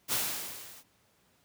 white noise with level ramp, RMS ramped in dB -27 to -53 dBFS, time 0.08-0.84 s, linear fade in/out 50 ms, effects pink hiss -68 dBFS RMS until 1.44 s + high-pass 80 Hz 12 dB/octave

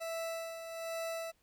40% pulse tone with tremolo, 659.3 Hz, E5, in tune, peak -35 dBFS, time 0-1.32 s, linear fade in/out 20 ms, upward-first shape sine, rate 1.2 Hz, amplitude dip 55%, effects pink hiss -73 dBFS RMS until 1.42 s

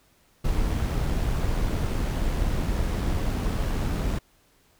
brown noise with amplitude modulation, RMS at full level -24 dBFS, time 0.44-4.19 s, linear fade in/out 10 ms, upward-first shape sine, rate 83.9 Hz, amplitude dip 25%, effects pink hiss -62 dBFS RMS until 4.79 s

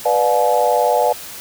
sine chord, B diminished seventh, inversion none, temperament just, 493.9 / 592.7 / 711.2 / 853.4 Hz, B4 / D5 / F5 / Ab5, 0 / +16 / +31 / +47 cents, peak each -18 dBFS, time 0.05-1.13 s, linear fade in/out 10 ms, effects white hiss -33 dBFS RMS until 1.4 s

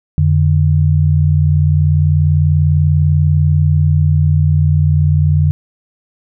sine tone pair together, 88.42 / 148.7 Hz, F2 / D3, +22 / +22 cents, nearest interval major sixth, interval 900 cents, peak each -11 dBFS, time 0.18-5.51 s, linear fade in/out 0 ms, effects none

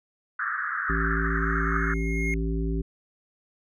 pink band-pass noise, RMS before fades -29 dBFS, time 0.39-1.94 s, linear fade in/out 5 ms, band 1200 to 1800 Hz, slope 96 dB/octave
harmonic tone, 55 Hz, A1, in tune, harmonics 1 / 3 / 5 / 7, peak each -26 / -31 / -33 / -34 dBFS, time 0.89-2.82 s, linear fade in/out 10 ms
triangle tone with exponential growth, 2145 Hz, C7, 42 cents sharp, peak -25 dBFS, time 0.96-2.34 s, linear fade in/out 1 ms, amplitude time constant 300 ms
effects none

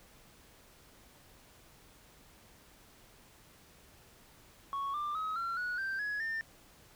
sine tone with pitch steps, 1108.7 / 1188.3 / 1273.6 / 1365 / 1462.9 / 1567.9 / 1680.5 / 1801.1 Hz, C#6 / D6 / D#6 / F6 / F#6 / G6 / G#6 / A6, 0 / +20 / +40 / -40 / -20 / 0 / +20 / +40 cents, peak -31 dBFS, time 4.73-6.41 s, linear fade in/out 0 ms, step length 210 ms, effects tanh soft clip ceiling -32 dBFS + pink hiss -60 dBFS RMS until 6.95 s

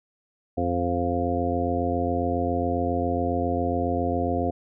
harmonic tone, 87.31 Hz, F2, in tune, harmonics 1 / 2 / 3 / 4 / 5 / 6 / 8, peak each -29 / -37 / -28 / -32 / -32 / -30 / -28 dBFS, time 0.57-4.51 s, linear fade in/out 10 ms, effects none

